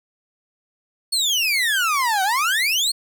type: exponential two-way sweep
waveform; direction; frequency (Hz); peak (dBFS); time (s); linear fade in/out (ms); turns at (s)
30% pulse; down then up; 4442 to 740 to 4442; -15; 1.12-2.92; 10; 2.23
effects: none